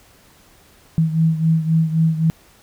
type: beating tone pair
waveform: sine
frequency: 160.5 / 164.3 Hz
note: E3 / E3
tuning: -46 / -5 cents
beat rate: 3.8 Hz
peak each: -15 / -20 dBFS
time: 0.98-2.3 s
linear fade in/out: 0 ms
effects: pink hiss -51 dBFS RMS until 2.62 s